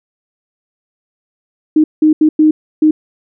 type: tone bursts at uneven times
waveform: sine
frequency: 309.1 Hz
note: D#4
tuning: 11 cents flat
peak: -5 dBFS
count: 5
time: 1.76-1.84 / 2.02-2.13 / 2.21-2.29 / 2.39-2.51 / 2.82-2.91 s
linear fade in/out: 5 ms
effects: none